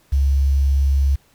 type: tone with quantisation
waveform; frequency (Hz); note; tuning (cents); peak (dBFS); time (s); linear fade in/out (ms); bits
sine; 68.8; C#2; -12; -13; 0.12-1.16; 10; 7
effects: pink hiss -57 dBFS RMS until 1.34 s